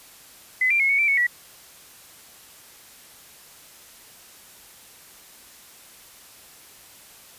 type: tone with pitch steps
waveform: sine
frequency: 2024 / 2369 / 2175 / 2221 / 2339 / 2212 / 1939 Hz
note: B6 / D7 / C#7 / C#7 / D7 / C#7 / B6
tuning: +42 / +14 / -33 / +3 / -8 / -4 / -32 cents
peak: -17 dBFS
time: 0.61-1.268 s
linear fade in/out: 5 ms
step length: 94 ms
effects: white hiss -48 dBFS RMS until 7.38 s + resampled to 32000 Hz